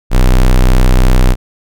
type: tone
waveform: square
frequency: 31.52 Hz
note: B0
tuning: 36 cents sharp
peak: -5 dBFS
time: 0.1-1.36 s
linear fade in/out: 50 ms
effects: none